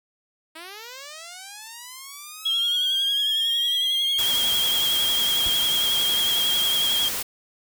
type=linear sweep; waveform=5% pulse; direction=up; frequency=311.1 to 2200 Hz; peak=-26 dBFS; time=0.55-4.2 s; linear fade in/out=10 ms
type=tone with vibrato; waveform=sine; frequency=3261 Hz; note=G#7; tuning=32 cents flat; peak=-20 dBFS; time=2.45-7.09 s; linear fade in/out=10 ms; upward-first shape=triangle; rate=11 Hz; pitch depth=50 cents each way
type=noise; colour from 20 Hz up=white; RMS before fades=-28 dBFS; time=4.18-7.23 s; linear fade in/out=10 ms
type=noise with exponential decay; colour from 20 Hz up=brown; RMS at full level=-27 dBFS; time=5.46-5.55 s; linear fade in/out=2 ms; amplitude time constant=18 ms
effects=none